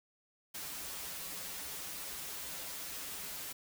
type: noise with comb filter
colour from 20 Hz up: white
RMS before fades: -43 dBFS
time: 0.54-3.53 s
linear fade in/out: 10 ms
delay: 8.5 ms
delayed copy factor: -1
effects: none